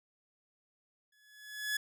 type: tone with exponential growth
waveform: sawtooth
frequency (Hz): 1700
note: G#6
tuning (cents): +40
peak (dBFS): -26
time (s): 1.12-1.77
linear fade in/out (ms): 5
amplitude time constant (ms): 140
effects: none